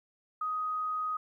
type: tone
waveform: sine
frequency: 1252 Hz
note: D#6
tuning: 10 cents sharp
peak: -30 dBFS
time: 0.41-1.17 s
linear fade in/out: 5 ms
effects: 12-bit